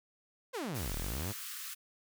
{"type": "exponential two-way sweep", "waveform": "sawtooth", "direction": "down then up", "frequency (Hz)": [554.4, 34.65, 113], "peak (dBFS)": -32, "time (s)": [0.53, 1.33], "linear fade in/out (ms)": 20, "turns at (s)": 0.95}
{"type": "high-pass noise", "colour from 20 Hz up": "white", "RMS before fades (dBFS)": -43, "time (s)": [0.74, 1.75], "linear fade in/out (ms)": 20, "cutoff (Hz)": 1100, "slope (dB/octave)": 96}
{"effects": []}